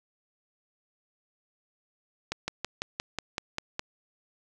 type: slowing click train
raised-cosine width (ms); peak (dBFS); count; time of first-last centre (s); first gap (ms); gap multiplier
0.2; -13; 9; 2.32-3.794; 160; 1.04
effects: none